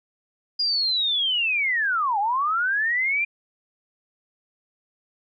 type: linear two-way sweep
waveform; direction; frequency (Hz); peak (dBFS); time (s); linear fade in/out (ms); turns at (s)
sine; down then up; 4900 to 780 to 2408; -20; 0.59-3.25; 10; 2.19
effects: none